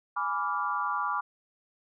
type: chord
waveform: sine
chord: G# diminished seventh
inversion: none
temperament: equal with one note detuned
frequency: 830.6 / 987.8 / 1167.2 / 1396.9 Hz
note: G#5 / B5 / D6 / F6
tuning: 0 / 0 / -11 / 0 cents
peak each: -36 / -33 / -30 / -35 dBFS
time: 0.16-1.21 s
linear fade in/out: 10 ms
effects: none